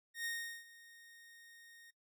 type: tone with ADSR envelope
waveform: sawtooth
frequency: 1855 Hz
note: A#6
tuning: 9 cents flat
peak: -34 dBFS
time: 0.14-1.91 s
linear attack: 110 ms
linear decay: 390 ms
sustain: -20 dB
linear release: 12 ms
effects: noise-tail reverb RT60 0.1 s tail -18 dB re dry